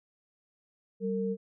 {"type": "tone pair together", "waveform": "sine", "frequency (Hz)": [193.85, 455.9], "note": ["G3", "A#4"], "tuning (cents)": [-19, -39], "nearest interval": "octave + minor third", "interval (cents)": 1480, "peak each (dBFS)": [-31, -31], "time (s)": [1, 1.37], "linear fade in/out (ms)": 50, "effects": []}